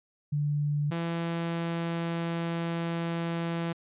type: tone pair in turn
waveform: sine / sawtooth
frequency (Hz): 146.83 / 167.99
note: D3 / E3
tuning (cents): 0 / +33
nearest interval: major second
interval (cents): 233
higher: second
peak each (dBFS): -25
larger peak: neither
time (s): 0.32-0.91 / 0.91-3.73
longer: second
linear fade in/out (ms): 10
effects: resampled to 8000 Hz